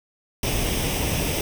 pink noise with comb filter, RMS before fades -24 dBFS, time 0.43-1.41 s, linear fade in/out 2 ms, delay 0.35 ms, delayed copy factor +0.6, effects none

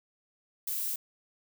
violet noise, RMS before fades -33 dBFS, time 0.67-0.96 s, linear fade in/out 5 ms, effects none

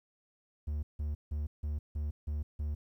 triangle tone bursts, 74.3 Hz, D2, 21 cents sharp, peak -30 dBFS, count 7, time 0.67-2.75 s, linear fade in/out 10 ms, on 160 ms, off 160 ms, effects 12-bit

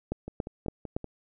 two click trains, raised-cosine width 2 ms, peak -24 / -16 dBFS, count 5 / 4, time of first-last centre 0.28-1.043 / 0.12-0.965 s, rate 5.24 / 3.55 Hz, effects none

